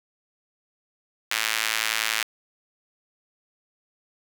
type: tone with high-pass filter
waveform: sawtooth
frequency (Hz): 110.7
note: A2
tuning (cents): +11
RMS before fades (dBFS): -26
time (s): 1.31-2.23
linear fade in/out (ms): 0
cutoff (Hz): 2000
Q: 1.2
effects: 7-bit